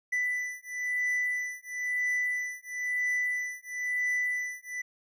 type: beating tone pair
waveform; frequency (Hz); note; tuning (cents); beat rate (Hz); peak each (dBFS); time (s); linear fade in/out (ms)
triangle; 1986 / 1987; B6 / B6; +9 / +10; 1; -30; 0.12-4.82; 10
effects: none